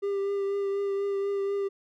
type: tone with vibrato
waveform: triangle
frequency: 397.9 Hz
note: G4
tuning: 26 cents sharp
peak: -24 dBFS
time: 0.02-1.69 s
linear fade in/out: 20 ms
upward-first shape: triangle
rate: 4.1 Hz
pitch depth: 21 cents each way
effects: none